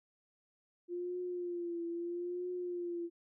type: tone with vibrato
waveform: sine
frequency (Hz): 349.2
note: F4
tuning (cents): 0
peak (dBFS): -36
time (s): 0.88-3.1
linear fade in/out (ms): 50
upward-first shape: triangle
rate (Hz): 0.77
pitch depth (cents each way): 59
effects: none